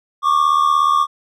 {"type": "tone pair together", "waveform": "triangle", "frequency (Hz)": [1108.7, 1185.5], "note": ["C#6", "D6"], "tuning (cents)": [0, 16], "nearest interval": "minor second", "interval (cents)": 116, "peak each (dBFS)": -13, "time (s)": [0.22, 1.07], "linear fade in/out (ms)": 50, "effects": []}